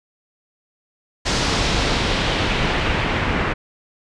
pink noise with low-pass filter sweep, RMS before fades -20 dBFS, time 1.25-3.54 s, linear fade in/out 20 ms, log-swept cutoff 5800 to 2000 Hz, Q 1.3, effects resampled to 22050 Hz

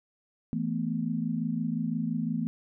sine chord, E suspended fourth, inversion none, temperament equal with one note detuned, 164.81 / 221.1 / 246.9 Hz, E3 / A3 / B3, 0 / +9 / 0 cents, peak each -32 / -31 / -32 dBFS, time 0.53-2.47 s, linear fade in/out 0 ms, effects none

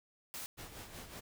white noise, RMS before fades -44 dBFS, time 0.34-0.46 s, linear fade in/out 0 ms
pink noise with tremolo, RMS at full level -47 dBFS, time 0.57-1.21 s, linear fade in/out 20 ms, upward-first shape sine, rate 5.4 Hz, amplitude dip 55%
effects none

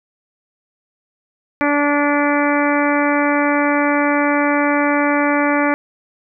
harmonic tone, 289.9 Hz, D4, 22 cents flat, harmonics 1 / 2 / 3 / 4 / 5 / 6 / 7 / 8, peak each -17 / -20 / -22 / -23 / -24 / -25 / -25 / -26 dBFS, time 1.61-5.74 s, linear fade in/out 0 ms, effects none

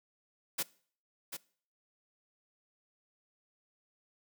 white noise with echo, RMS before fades -33 dBFS, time 0.58-0.63 s, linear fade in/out 10 ms, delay 740 ms, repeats 1, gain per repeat -8 dB, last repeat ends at 1.37 s, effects noise-tail reverb RT60 0.5 s tail -22 dB re dry + high-pass 150 Hz 12 dB/octave

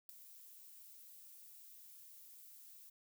violet noise with ADSR envelope, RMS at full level -44 dBFS, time 0.09-2.9 s, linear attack 3 ms, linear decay 4 ms, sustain -14 dB, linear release 9 ms, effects none

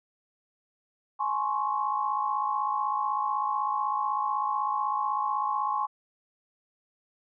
sine tone cluster, 839 / 1052 / 1108 Hz, G#5 / C6 / C#6, +17 / +9 / -1 cents, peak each -30 dBFS, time 1.19-5.87 s, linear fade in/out 20 ms, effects none

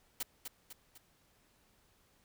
white noise with echo, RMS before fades -37 dBFS, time 0.2-0.23 s, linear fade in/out 5 ms, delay 250 ms, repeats 3, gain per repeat -6 dB, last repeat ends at 0.98 s, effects pink hiss -70 dBFS RMS until 2.24 s

